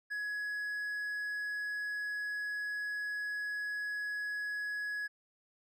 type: tone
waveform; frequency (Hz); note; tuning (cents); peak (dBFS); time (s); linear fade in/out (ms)
triangle; 1679; G#6; +18; -33; 0.1-5.08; 20
effects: none